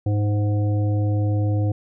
harmonic tone with a mistuned harmonic, 103.6 Hz, G#2, 4 cents flat, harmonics 1 / 3 / 5 / 7, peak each -18 / -28 / -32 / -37 dBFS, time 0.06-1.72 s, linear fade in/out 5 ms, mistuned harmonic 7, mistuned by +22 cents, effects none

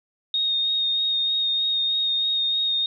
sine tone with vibrato, 3711 Hz, A#7, 9 cents flat, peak -20 dBFS, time 0.34-2.86 s, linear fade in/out 2 ms, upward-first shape sine, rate 3.2 Hz, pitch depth 14 cents each way, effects none

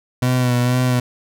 30% pulse tone with vibrato, 124.6 Hz, B2, 16 cents sharp, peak -12 dBFS, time 0.22-1 s, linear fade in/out 5 ms, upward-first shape sine, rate 2.1 Hz, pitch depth 32 cents each way, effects none

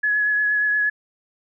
sine tone with vibrato, 1691 Hz, G#6, 31 cents sharp, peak -17 dBFS, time 0.03-0.9 s, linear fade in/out 10 ms, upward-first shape triangle, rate 8.5 Hz, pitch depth 21 cents each way, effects none

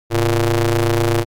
sawtooth ring-modulated tone, 120 Hz, B2, 49 cents flat, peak -7 dBFS, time 0.1-1.25 s, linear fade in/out 50 ms, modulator 226 Hz, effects AAC 64 kbps

